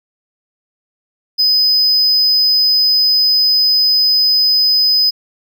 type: tone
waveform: triangle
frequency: 5020 Hz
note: D#8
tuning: 15 cents sharp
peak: -8 dBFS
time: 1.38-5.11 s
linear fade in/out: 20 ms
effects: none